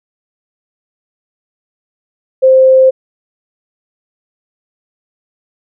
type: tone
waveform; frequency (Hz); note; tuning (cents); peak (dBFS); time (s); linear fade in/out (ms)
sine; 523.3; C5; 0; -3; 2.42-2.91; 20
effects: none